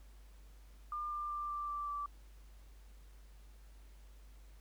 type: tone with pitch steps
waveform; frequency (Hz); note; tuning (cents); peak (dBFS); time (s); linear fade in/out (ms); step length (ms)
sine; 1200 / 1192.4 / 1184.8 / 1177.3 / 1169.9 / 1162.5; D6 / D6 / D6 / D6 / D6 / D6; +37 / +26 / +15 / +4 / -7 / -18; -37; 0.92-2.06; 2; 190
effects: added 50 Hz sine -54 dBFS peak until 4.6 s + pink hiss -68 dBFS RMS until 4.6 s